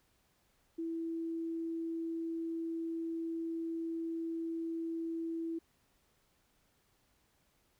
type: tone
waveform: sine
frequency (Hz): 329.6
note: E4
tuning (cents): 0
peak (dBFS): -35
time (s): 0.78-5.59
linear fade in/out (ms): 10
effects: pink hiss -73 dBFS RMS until 7.79 s